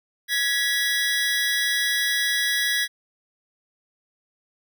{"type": "tone pair together", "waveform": "25% pulse", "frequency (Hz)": [1672.9, 1948], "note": ["G#6", "B6"], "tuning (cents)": [12, -24], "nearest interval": "minor third", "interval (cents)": 264, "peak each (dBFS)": -20, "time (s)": [0.28, 2.88], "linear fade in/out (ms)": 50, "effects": []}